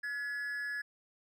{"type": "tone with amplitude modulation", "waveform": "triangle", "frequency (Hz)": 1696, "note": "G#6", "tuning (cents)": 36, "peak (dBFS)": -31, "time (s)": [0.03, 0.82], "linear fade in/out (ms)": 10, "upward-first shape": "sine", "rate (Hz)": 263, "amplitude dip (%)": 50, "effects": []}